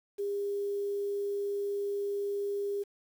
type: tone with quantisation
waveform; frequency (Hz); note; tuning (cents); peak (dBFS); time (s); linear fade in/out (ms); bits
sine; 403.6; G#4; -49; -30; 0.18-2.84; 20; 9
effects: none